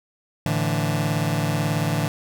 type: chord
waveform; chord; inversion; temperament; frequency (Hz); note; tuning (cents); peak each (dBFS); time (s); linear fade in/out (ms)
sawtooth; A suspended fourth; none; just; 110 / 146.67 / 165; A2 / D3 / E3; 0 / -2 / +2; -22 / -20 / -21; 0.46-2.08; 0
effects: none